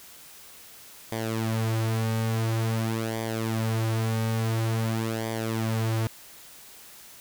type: tone with flanger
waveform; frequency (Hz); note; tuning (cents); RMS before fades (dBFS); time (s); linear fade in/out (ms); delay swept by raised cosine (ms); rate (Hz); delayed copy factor
sawtooth; 112.2; A2; +34; -27; 1.12-6.07; 0; 0.73 to 6.03; 0.48; -0.7
effects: white hiss -48 dBFS RMS until 7.2 s